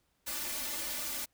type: noise with comb filter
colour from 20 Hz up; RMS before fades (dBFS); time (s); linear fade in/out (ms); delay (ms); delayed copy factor
white; -37; 0.26-1.26; 20; 3.4; +0.95
effects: pink hiss -75 dBFS RMS until 1.33 s